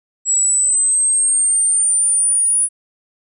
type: exponential sweep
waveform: sine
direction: up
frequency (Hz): 7720 to 9810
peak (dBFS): -12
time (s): 0.25-2.69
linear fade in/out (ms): 50
effects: none